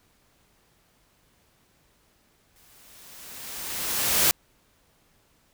white noise with exponential growth, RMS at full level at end -19 dBFS, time 2.56-4.31 s, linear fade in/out 0 ms, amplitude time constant 380 ms, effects pink hiss -64 dBFS RMS until 5.53 s

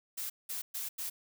blue noise bursts at uneven times, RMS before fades -38 dBFS, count 4, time 0.17-0.3 / 0.49-0.62 / 0.74-0.89 / 0.98-1.1 s, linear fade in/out 10 ms, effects none

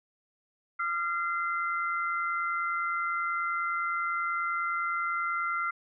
sine tone cluster, 1205 / 1375 / 2066 Hz, D6 / F6 / C7, +44 / -27 / -22 cents, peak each -37 / -29 / -35 dBFS, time 0.79-5.71 s, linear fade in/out 10 ms, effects none

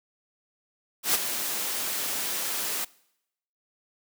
white noise with ADSR envelope, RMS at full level -21 dBFS, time 1.03-2.85 s, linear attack 110 ms, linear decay 26 ms, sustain -9 dB, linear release 9 ms, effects noise-tail reverb RT60 0.8 s tail -23 dB re dry + high-pass 200 Hz 12 dB/octave

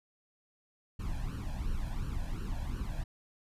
brown noise with flanger, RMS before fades -35 dBFS, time 0.99-3.04 s, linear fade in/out 10 ms, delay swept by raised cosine 0.69 to 1.24 ms, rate 2.8 Hz, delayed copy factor +0.85, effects resampled to 32000 Hz

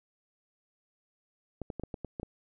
clicks, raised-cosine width 2 ms, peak -23 dBFS, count 8, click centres 1.617 / 1.702 / 1.797 / 1.836 / 1.942 / 2.047 / 2.198 / 2.231 s, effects none

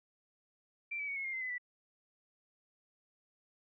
sine tone with pitch steps, 2351 / 2292 / 2234 / 2178 / 2124 / 2070 / 2018 / 1967.8 Hz, D7 / D7 / C#7 / C#7 / C7 / C7 / B6 / B6, +1 / -43 / +13 / -31 / +25 / -19 / +37 / -7 cents, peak -36 dBFS, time 0.91-1.582 s, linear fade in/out 10 ms, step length 84 ms, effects none

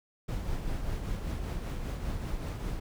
brown noise with tremolo, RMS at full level -32 dBFS, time 0.28-2.8 s, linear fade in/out 10 ms, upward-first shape triangle, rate 5.1 Hz, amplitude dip 45%, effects none

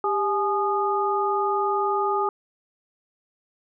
sine tone cluster, 398.2 / 842 / 1229 Hz, G4 / G#5 / D#6, +27 / +24 / -22 cents, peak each -25 dBFS, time 0.04-2.29 s, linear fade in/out 2 ms, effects none

